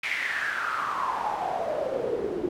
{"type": "noise with band-pass filter sweep", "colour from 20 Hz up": "pink", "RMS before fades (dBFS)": -29, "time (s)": [0.03, 2.49], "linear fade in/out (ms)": 5, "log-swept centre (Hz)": [2300, 340], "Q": 7, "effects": []}